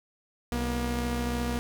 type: tone pair together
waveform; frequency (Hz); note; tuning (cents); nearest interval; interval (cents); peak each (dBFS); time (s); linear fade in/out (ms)
sawtooth; 63.1 / 238.5; B1 / A#3; +38 / +40; octave + major seventh; 2302; -27 / -26; 0.52-1.59; 0
effects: none